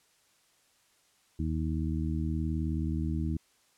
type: harmonic tone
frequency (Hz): 79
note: D#2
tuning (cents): +27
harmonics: 1 / 2 / 3 / 4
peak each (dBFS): -31 / -34 / -36 / -37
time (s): 1.39-3.37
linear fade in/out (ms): 5
effects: white hiss -67 dBFS RMS until 3.77 s + low-pass 10000 Hz 12 dB/octave